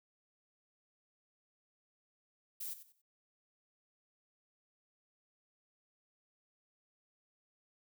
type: noise with echo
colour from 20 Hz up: violet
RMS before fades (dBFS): -42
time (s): 2.6-2.74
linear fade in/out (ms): 10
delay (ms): 93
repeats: 3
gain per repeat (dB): -12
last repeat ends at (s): 3.019
effects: none